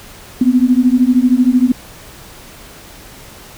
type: beating tone pair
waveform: sine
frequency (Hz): 244.7 / 257.7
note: B3 / C4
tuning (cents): -16 / -26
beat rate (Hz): 13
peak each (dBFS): -11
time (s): 0.41-1.72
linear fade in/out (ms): 5
effects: pink hiss -37 dBFS RMS until 3.57 s